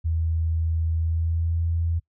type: tone with pitch glide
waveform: sine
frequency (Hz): 81.4 to 83.45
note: E2 to E2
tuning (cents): -21 to +22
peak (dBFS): -21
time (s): 0.04-2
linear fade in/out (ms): 20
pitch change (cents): +43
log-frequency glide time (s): 0.98-1.6
effects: noise-tail reverb RT60 0.1 s tail -22 dB re dry